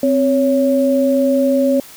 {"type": "tone pair together", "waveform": "sine", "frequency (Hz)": [261.6, 557.5], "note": ["C4", "C#5"], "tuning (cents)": [0, 10], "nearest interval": "octave + minor second", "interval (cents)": 1310, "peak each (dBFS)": -14, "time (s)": [0.03, 1.8], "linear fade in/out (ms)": 2, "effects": ["white hiss -39 dBFS RMS until 1.96 s"]}